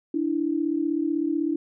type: tone pair together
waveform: sine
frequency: 293.6 / 329.6 Hz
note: D4 / E4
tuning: 0 / 0 cents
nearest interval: major second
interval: 200 cents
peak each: -25 dBFS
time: 0.14-1.56 s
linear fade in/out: 5 ms
effects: none